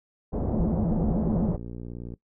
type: low-pass noise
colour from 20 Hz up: pink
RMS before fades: -28 dBFS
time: 0.32-1.57 s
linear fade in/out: 20 ms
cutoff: 680 Hz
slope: 24 dB/octave
type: tone with vibrato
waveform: sine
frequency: 190.6 Hz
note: G3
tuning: 48 cents flat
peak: -24 dBFS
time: 0.53-1.52 s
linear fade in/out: 2 ms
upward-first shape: square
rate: 7.9 Hz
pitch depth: 230 cents each way
type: click train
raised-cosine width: 3 ms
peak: -25 dBFS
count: 64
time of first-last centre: 1.07-2.138 s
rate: 59 Hz
effects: noise-tail reverb RT60 0.1 s tail -19 dB re dry